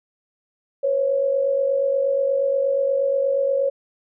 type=tone pair together; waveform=sine; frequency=501.6 / 550 Hz; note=B4 / C#5; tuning=+27 / -14 cents; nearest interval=major second; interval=159 cents; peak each=-25 / -18 dBFS; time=0.83-3.7 s; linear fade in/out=10 ms; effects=none